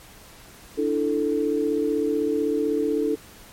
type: chord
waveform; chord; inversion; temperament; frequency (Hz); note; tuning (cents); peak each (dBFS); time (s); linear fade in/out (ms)
sine; D suspended second; none; equal; 293.7 / 329.6 / 440; D4 / E4 / A4; 0 / 0 / 0; -25 / -27 / -23; 0.77-3.16; 20
effects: pink hiss -47 dBFS RMS until 3.52 s + MP3 64 kbps